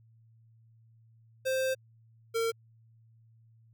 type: tone pair in turn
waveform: square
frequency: 524 / 456.3 Hz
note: C5 / A#4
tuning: +2 / -37 cents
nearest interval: major second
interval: 239 cents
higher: first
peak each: -28 dBFS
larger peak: neither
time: 1.45-1.75 / 2.34-2.52 s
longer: first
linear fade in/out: 20 ms
effects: added 113 Hz sine -58 dBFS peak until 3.73 s